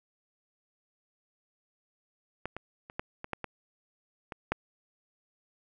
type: clicks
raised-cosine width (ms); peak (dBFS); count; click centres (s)
0.5; -19 / -23 / -30 / -17 / -23 / -17 / -20 / -23 / -12; 9; 2.456 / 2.566 / 2.899 / 2.995 / 3.244 / 3.333 / 3.443 / 4.322 / 4.52
effects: none